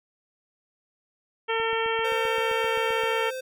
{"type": "harmonic tone", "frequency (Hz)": 452.1, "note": "A4", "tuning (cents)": 47, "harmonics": [1, 2, 3, 4, 5, 6, 7], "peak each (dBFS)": [-27, -30, -32, -33, -34, -35, -35], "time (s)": [1.48, 3.31], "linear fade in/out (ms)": 20}
{"type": "click train", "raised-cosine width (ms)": 3, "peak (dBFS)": -33, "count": 12, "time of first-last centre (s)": [1.6, 3.036], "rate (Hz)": 7.66}
{"type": "tone", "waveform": "square", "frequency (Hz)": 518, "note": "C5", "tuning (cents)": -17, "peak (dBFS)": -32, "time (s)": [2.04, 3.41], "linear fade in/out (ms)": 10}
{"effects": []}